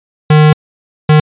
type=tone bursts at uneven times; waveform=square; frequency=152.7 Hz; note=D#3; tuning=32 cents flat; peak=-4 dBFS; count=2; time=0.3-0.53 / 1.09-1.2 s; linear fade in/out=5 ms; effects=resampled to 8000 Hz